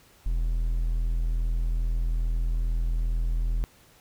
triangle tone, 41.2 Hz, E1, in tune, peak -21 dBFS, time 0.26-3.64 s, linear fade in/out 0 ms, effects pink hiss -57 dBFS RMS until 4 s

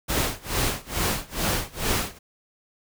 pink noise with tremolo, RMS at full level -23 dBFS, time 0.08-2.19 s, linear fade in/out 20 ms, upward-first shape sine, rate 2.3 Hz, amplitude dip 95%, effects none

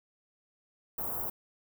white band-stop noise, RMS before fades -35 dBFS, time 0.98-1.3 s, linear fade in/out 5 ms, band 1100 to 14000 Hz, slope 24 dB/octave, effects none

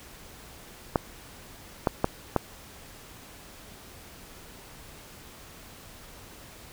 clicks, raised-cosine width 1 ms, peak -7 dBFS, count 4, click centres 0.958 / 1.872 / 2.044 / 2.363 s, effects pink hiss -48 dBFS RMS until 6.72 s

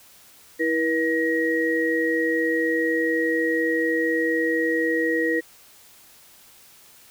sine tone cluster, 325.2 / 481.1 / 1894 Hz, E4 / B4 / A#6, -23 / -45 / +27 cents, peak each -24 dBFS, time 0.59-5.41 s, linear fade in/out 20 ms, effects white hiss -51 dBFS RMS until 7.1 s

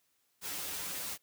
white noise with comb filter, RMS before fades -39 dBFS, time 0.41-1.18 s, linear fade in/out 50 ms, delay 8.3 ms, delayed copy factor -0.65, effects white hiss -75 dBFS RMS until 1.22 s + high-pass 60 Hz 12 dB/octave

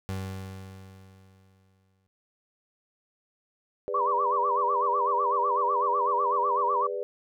30% pulse tone with exponential decay, 95.4 Hz, G2, 47 cents flat, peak -27 dBFS, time 0.09-2.07 s, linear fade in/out 0 ms, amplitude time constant 430 ms
sine chord, G# diminished, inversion none, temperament equal with one note detuned, 406.5 / 493.9 / 587.3 Hz, G#4 / B4 / D5, -37 / 0 / 0 cents, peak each -33 / -32 / -36 dBFS, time 3.88-7.03 s, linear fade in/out 0 ms
sine tone with vibrato, 1046.5 Hz, C6, in tune, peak -23 dBFS, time 3.94-6.87 s, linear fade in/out 5 ms, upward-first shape sine, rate 8 Hz, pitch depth 190 cents each way
effects none

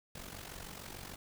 pink noise with amplitude modulation, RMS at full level -44 dBFS, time 0.15-1.16 s, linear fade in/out 5 ms, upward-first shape sine, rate 46.7 Hz, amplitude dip 70%, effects none

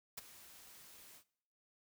white noise with ADSR envelope, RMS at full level -43 dBFS, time 0.17-1.24 s, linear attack 10 ms, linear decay 19 ms, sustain -15 dB, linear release 80 ms, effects noise-tail reverb RT60 0.7 s tail -21 dB re dry

